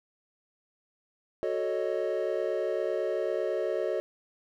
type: chord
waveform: triangle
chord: D# half-diminished seventh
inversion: first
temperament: equal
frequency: 370 / 440 / 554.4 / 622.3 Hz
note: F#4 / A4 / C#5 / D#5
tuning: 0 / 0 / 0 / 0 cents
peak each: -31 dBFS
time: 1.43-4 s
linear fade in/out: 0 ms
effects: none